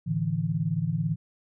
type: chord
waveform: sine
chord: A suspended fourth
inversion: none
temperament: equal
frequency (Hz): 110 / 146.83 / 164.81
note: A2 / D3 / E3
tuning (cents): 0 / 0 / 0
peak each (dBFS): -32 / -29 / -27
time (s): 0.06-1.16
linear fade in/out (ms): 20
effects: none